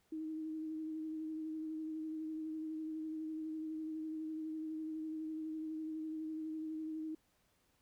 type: tone with vibrato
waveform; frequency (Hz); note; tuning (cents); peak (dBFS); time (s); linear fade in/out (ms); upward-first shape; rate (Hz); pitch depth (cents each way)
sine; 314.6; D#4; +19; -39; 0.12-7.15; 5; sine; 12; 21
effects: pink hiss -75 dBFS RMS until 7.81 s